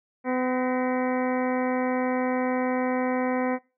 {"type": "harmonic tone with a mistuned harmonic", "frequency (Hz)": 253.7, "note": "B3", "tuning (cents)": 47, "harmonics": [1, 2, 3, 4, 5, 6, 7, 8, 9], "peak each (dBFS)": [-26, -28, -32, -35, -41, -40, -39, -41, -42], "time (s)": [0.24, 3.59], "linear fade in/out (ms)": 50, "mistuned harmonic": 7, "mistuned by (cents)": 79, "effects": ["noise-tail reverb RT60 0.3 s tail -20 dB re dry"]}